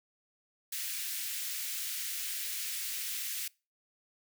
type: high-pass noise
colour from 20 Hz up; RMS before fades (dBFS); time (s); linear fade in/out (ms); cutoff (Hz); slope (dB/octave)
white; -37; 0.72-3.48; 5; 1800; 24
effects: noise-tail reverb RT60 0.3 s tail -24 dB re dry